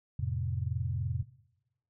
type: chord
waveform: sine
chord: F major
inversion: none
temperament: equal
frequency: 87.31 / 110 / 130.81 Hz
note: F2 / A2 / C3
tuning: 0 / 0 / 0 cents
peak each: -34 dBFS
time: 0.19-1.23 s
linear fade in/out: 5 ms
effects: noise-tail reverb RT60 1.0 s tail -20 dB re dry